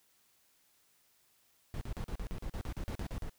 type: noise bursts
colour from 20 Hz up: brown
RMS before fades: -38 dBFS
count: 14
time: 1.74-3.295 s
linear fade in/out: 0 ms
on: 73 ms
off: 41 ms
effects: white hiss -70 dBFS RMS until 3.38 s